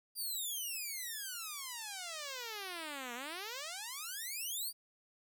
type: exponential two-way sweep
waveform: 5% pulse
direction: down then up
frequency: 4838 to 233.1 to 4838 Hz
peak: -30 dBFS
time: 0.15-4.73 s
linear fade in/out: 50 ms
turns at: 3.14 s
effects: 12-bit